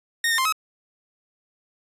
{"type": "tone with pitch steps", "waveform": "sawtooth", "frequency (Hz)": [1851, 1824, 1051, 1279], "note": ["A#6", "A#6", "C6", "D#6"], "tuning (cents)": [-13, -38, 7, 47], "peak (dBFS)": -16, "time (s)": [0.24, 0.524], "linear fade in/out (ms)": 2, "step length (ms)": 71, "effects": ["resampled to 32000 Hz"]}